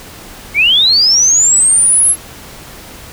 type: linear sweep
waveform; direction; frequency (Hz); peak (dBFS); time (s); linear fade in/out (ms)
sine; up; 2136 to 11175; -6; 0.54-2.16; 50
effects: pink hiss -33 dBFS RMS until 3.12 s